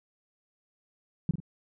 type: tone with echo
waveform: sine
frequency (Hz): 164.81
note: E3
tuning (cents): 0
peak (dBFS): -20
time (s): 1.29-1.31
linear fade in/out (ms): 2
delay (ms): 46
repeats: 2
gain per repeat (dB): -8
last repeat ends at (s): 1.402
effects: none